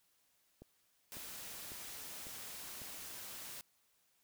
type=click train; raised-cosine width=2 ms; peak=-39 dBFS; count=5; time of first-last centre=0.62-2.818 s; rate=1.82 Hz
type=noise; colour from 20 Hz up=white; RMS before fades=-48 dBFS; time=1.12-3.61 s; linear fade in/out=0 ms
effects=white hiss -75 dBFS RMS until 4.23 s